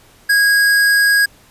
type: tone with hard clipping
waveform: sine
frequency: 1645 Hz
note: G#6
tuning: 17 cents flat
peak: -11 dBFS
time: 0.29-1.26 s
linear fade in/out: 10 ms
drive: 17 dB
effects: pink hiss -48 dBFS RMS until 1.5 s + resampled to 32000 Hz